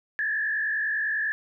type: tone with frequency modulation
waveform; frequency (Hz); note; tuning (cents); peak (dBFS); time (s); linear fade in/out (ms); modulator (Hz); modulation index
sine; 1721; A6; -39; -24; 0.19-1.32; 0; 50; 1.3
effects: none